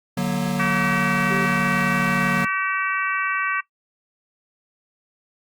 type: chord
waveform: square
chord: D augmented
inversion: none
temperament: equal with one note detuned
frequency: 146.83 / 185 / 236.9 Hz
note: D3 / F#3 / A#3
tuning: 0 / 0 / +28 cents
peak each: -28 / -24 / -27 dBFS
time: 0.17-2.45 s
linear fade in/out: 5 ms
type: harmonic tone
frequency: 382.2 Hz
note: G4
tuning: 44 cents flat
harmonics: 3 / 4 / 5 / 6 / 7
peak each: -24 / -26 / -28 / -30 / -31 dBFS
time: 0.59-3.61 s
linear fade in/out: 10 ms
type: tone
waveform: sine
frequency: 392.1 Hz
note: G4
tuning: in tune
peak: -27 dBFS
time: 1.3-1.46 s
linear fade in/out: 10 ms
effects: noise-tail reverb RT60 0.1 s tail -19 dB re dry + Opus 48 kbps